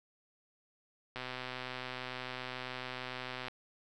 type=click train; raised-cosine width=0.3 ms; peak=-24 dBFS; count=296; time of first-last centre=1.16-3.483 s; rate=127 Hz; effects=none